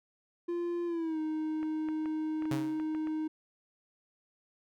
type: tone with pitch glide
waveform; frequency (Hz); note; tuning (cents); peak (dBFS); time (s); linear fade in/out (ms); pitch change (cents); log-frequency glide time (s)
triangle; 346 to 311.8; F4 to D#4; -16 to +4; -29; 0.48-3.28; 10; -180; 0.86-1.19
type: clicks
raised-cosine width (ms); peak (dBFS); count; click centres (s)
0.5; -31; 8; 1.63 / 1.887 / 2.058 / 2.423 / 2.455 / 2.799 / 2.949 / 3.072
type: tone with exponential decay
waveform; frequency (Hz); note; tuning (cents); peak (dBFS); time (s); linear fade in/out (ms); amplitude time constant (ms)
sawtooth; 137.6; C#3; -12; -26; 2.51-2.88; 5; 79
effects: none